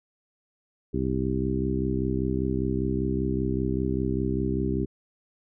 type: harmonic tone with a mistuned harmonic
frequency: 65.1 Hz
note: C2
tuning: 8 cents flat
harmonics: 1 / 2 / 3 / 4 / 5 / 6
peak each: -31 / -31 / -31 / -31 / -31 / -31 dBFS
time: 0.93-4.86 s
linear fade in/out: 20 ms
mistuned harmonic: 1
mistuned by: +18 cents
effects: none